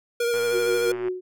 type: tone with vibrato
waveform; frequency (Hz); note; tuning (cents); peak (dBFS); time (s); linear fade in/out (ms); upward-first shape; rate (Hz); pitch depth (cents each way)
square; 473.5; A#4; +27; -22; 0.2-0.92; 5; sine; 13; 23
type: click train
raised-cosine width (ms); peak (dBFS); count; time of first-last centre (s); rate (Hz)
0.5; -23; 88; 0.34-1.084; 117
type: tone with tremolo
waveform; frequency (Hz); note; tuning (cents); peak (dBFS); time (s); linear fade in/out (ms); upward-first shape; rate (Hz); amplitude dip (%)
sine; 367; F#4; -14; -22; 0.51-1.21; 50; sine; 5.8; 60
effects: none